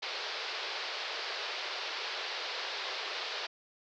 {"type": "band-pass noise", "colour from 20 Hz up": "white", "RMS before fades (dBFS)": -38, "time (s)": [0.02, 3.47], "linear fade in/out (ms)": 10, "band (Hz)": [380, 4900], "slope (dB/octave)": 48, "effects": []}